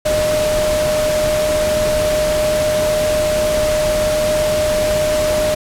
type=tone in noise; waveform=sine; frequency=611 Hz; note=D#5; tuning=32 cents flat; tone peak=-14 dBFS; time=0.05-5.55 s; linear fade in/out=10 ms; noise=pink; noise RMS=-22 dBFS; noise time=0.05-5.55 s; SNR=+5 dB; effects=low-pass 12000 Hz 12 dB/octave